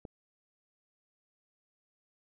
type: click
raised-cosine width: 2 ms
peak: -29 dBFS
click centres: 0.052 s
effects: none